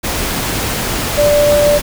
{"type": "tone in noise", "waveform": "sine", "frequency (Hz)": 586, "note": "D5", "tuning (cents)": -4, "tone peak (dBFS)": -8, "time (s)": [1.17, 1.79], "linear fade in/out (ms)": 20, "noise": "pink", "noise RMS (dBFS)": -18, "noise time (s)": [0.03, 1.82], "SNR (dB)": 7, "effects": []}